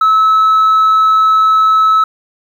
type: tone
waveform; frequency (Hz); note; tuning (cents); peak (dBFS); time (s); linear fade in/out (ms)
sine; 1298; E6; -27; -4; 0.01-2.04; 5
effects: tanh soft clip ceiling -5 dBFS + 7-bit